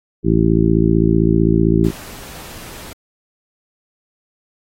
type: harmonic tone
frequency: 55.6 Hz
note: A1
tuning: 19 cents sharp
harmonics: 1 / 2 / 3 / 4 / 5 / 6 / 7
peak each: -20 / -20 / -16 / -19 / -21 / -17 / -20 dBFS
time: 0.23-1.92 s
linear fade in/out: 50 ms
type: noise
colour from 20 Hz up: pink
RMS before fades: -35 dBFS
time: 1.84-2.93 s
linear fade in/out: 2 ms
effects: AAC 48 kbps